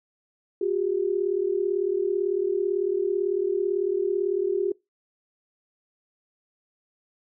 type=tone pair together; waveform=sine; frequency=363.2 / 401.2 Hz; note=F#4 / G4; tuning=-32 / +40 cents; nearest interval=major second; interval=172 cents; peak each=-25 dBFS; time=0.61-4.72 s; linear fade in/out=5 ms; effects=noise-tail reverb RT60 0.2 s tail -23 dB re dry